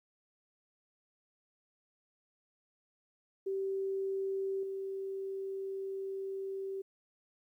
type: tone with level steps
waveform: sine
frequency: 387.6 Hz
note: G4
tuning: 20 cents flat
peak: -32 / -36 dBFS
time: 3.46-6.82 s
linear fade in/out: 10 ms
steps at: 4.63 s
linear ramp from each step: 2 ms
effects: 12-bit